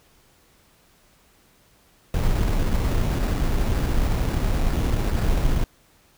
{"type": "noise with sample-and-hold", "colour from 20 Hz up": "brown", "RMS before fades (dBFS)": -21, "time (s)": [2.14, 5.64], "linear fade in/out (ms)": 2, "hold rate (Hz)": 3150, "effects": ["pink hiss -58 dBFS RMS until 6.17 s"]}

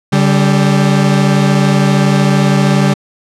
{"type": "tone pair together", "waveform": "40% pulse", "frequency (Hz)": [143.08, 196], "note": ["D3", "G3"], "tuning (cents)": [-45, 0], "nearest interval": "perfect fourth", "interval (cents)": 545, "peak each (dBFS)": -10, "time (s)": [0.12, 2.94], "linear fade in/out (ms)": 10, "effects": ["low-pass 8000 Hz 12 dB/octave"]}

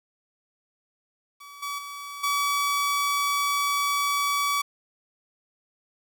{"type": "tone with level steps", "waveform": "sawtooth", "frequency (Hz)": 1142, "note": "D6", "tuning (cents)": -49, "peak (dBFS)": [-39, -26, -32, -19], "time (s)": [1.4, 4.62], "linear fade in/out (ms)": 10, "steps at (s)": [1.62, 1.78, 2.23], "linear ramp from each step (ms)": 10, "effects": ["10-bit"]}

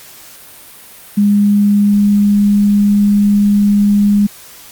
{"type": "tone", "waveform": "sine", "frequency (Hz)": 204.5, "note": "G#3", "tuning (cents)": -26, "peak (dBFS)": -7, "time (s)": [1.17, 4.27], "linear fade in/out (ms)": 10, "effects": ["white hiss -37 dBFS RMS until 4.71 s", "Opus 48 kbps"]}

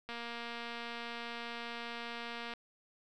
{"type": "click train", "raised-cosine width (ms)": 0.3, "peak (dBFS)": -27, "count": 576, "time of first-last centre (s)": [0.09, 2.537], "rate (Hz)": 235, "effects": []}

